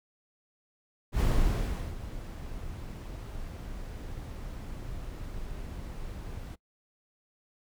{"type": "noise with ADSR envelope", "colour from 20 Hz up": "brown", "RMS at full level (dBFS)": -24, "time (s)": [1.12, 6.56], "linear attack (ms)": 81, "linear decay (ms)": 740, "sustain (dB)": -15, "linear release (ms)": 21, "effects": ["noise-tail reverb RT60 0.1 s tail -23 dB re dry"]}